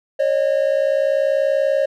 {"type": "tone pair together", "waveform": "triangle", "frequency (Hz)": [547.8, 608], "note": ["C#5", "D#5"], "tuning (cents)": [-21, -40], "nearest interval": "major second", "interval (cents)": 181, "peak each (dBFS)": [-15, -17], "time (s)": [0.19, 1.86], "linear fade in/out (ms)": 10, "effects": []}